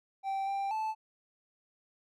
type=tone with pitch steps; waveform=triangle; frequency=779 / 789 / 874 Hz; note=G5 / G5 / A5; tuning=-11 / +11 / -12 cents; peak=-29 dBFS; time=0.23-0.95 s; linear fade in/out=50 ms; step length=240 ms; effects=none